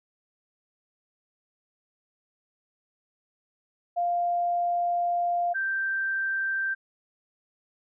sine tone pair in turn, 698.5 / 1568.1 Hz, F5 / G6, 0 / 0 cents, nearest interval octave + major second, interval 1400 cents, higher second, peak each -23 / -25 dBFS, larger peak first, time 3.96-5.54 / 5.54-6.75 s, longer first, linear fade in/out 20 ms, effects none

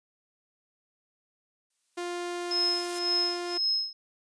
blue noise with exponential growth, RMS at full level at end -35 dBFS, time 1.7-2.99 s, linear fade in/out 5 ms, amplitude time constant 280 ms
sawtooth tone, 350.8 Hz, F4, 8 cents sharp, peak -28 dBFS, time 1.97-3.58 s, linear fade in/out 10 ms
sine tone with tremolo, 5160 Hz, E8, 38 cents flat, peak -23 dBFS, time 2.51-3.93 s, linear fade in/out 2 ms, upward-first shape sine, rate 1.9 Hz, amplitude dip 95%
effects resampled to 22050 Hz

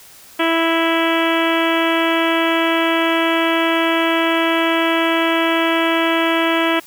harmonic tone, 329.6 Hz, E4, in tune, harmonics 1 / 2 / 3 / 4 / 5 / 6 / 7 / 8 / 9 / 10, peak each -18 / -21 / -23 / -24 / -25 / -26 / -26 / -27 / -28 / -28 dBFS, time 0.39-6.8 s, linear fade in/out 10 ms, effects white hiss -43 dBFS RMS until 6.86 s

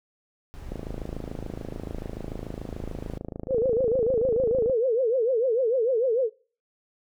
brown noise, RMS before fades -39 dBFS, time 0.54-3.18 s, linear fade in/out 0 ms
click train, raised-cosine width 2 ms, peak -20 dBFS, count 108, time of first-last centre 0.72-4.698 s, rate 26.9 Hz
sine tone with vibrato, 484.3 Hz, B4, 34 cents flat, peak -20 dBFS, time 3.48-6.3 s, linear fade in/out 50 ms, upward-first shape triangle, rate 6.7 Hz, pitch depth 220 cents each way
effects noise-tail reverb RT60 0.4 s tail -24 dB re dry

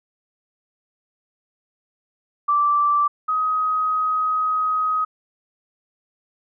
sine tone pair in turn, 1169 / 1260.1 Hz, D6 / D#6, -8 / +22 cents, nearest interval minor second, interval 130 cents, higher second, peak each -15 / -18 dBFS, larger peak first, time 2.48-3.08 / 3.28-5.05 s, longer second, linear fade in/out 10 ms, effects none

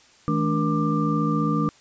sine tone cluster, 159 / 213.4 / 290 / 473.6 / 1187 Hz, D#3 / G#3 / D4 / A#4 / D6, +38 / +47 / -22 / +27 / +18 cents, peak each -24 / -26 / -25 / -32 / -27 dBFS, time 0.28-1.69 s, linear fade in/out 0 ms, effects white hiss -54 dBFS RMS until 1.8 s + resampled to 16000 Hz

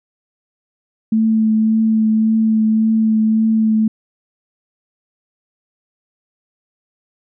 sine tone with vibrato, 220 Hz, A3, in tune, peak -11 dBFS, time 1.12-3.88 s, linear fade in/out 5 ms, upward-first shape triangle, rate 1.8 Hz, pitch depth 17 cents each way, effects none

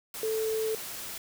sine tone in noise, 440 Hz, A4, in tune, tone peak -27 dBFS, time 0.23-0.75 s, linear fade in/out 2 ms, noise white, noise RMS -39 dBFS, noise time 0.14-1.18 s, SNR +9 dB, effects none

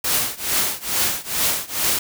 white noise with tremolo, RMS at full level -18 dBFS, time 0.04-1.99 s, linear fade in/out 5 ms, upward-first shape triangle, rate 2.3 Hz, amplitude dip 95%, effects none

